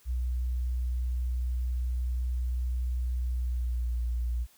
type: tone with pitch glide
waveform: sine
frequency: 61.74 to 59.6 Hz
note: B1 to A#1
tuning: 0 to +39 cents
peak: -27 dBFS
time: 0.05-4.47 s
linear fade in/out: 50 ms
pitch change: -61 cents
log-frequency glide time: 3.38-4 s
effects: white hiss -61 dBFS RMS until 4.57 s